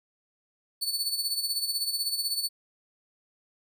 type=tone with tremolo; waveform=sawtooth; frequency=4465 Hz; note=C#8; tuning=12 cents sharp; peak=-22 dBFS; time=0.81-2.49 s; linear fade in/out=20 ms; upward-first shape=sine; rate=16 Hz; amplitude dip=65%; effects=none